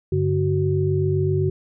sine tone cluster, 97.6 / 145.3 / 373.6 Hz, G2 / D3 / F#4, -7 / -18 / +17 cents, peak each -22 dBFS, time 0.12-1.5 s, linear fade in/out 5 ms, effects none

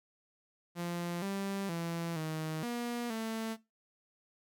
sawtooth tone with pitch steps, 173 / 196.8 / 168.2 / 157.5 / 239.2 / 223.2 Hz, F3 / G3 / E3 / D#3 / A#3 / A3, -16 / +7 / +35 / +21 / +45 / +25 cents, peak -31 dBFS, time 0.75-3.57 s, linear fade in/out 50 ms, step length 470 ms, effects noise-tail reverb RT60 0.2 s tail -17 dB re dry

